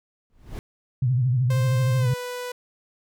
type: noise with exponential growth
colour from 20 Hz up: brown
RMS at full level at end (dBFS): -27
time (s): 0.3-0.59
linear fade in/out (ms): 0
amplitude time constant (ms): 63
type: tone with vibrato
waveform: sine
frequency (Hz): 125.7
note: B2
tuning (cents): +31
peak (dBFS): -18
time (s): 1.02-2.14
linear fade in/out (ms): 5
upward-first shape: sine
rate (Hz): 13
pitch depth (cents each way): 110
type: tone with pitch glide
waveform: sawtooth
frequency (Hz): 523.3 to 494.2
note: C5 to B4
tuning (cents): 0 to +1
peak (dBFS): -26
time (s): 1.5-2.52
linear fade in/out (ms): 5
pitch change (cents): -99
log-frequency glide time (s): 1.99-2.08
effects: none